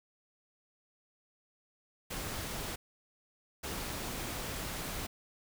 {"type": "noise bursts at uneven times", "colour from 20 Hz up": "pink", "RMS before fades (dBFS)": -39, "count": 2, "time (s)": [[2.1, 2.76], [3.63, 5.07]], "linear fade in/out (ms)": 10, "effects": []}